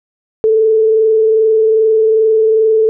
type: tone with frequency modulation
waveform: sine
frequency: 440 Hz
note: A4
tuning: in tune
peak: -7 dBFS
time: 0.44-2.89 s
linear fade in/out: 0 ms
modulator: 22.5 Hz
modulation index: 0.29
effects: none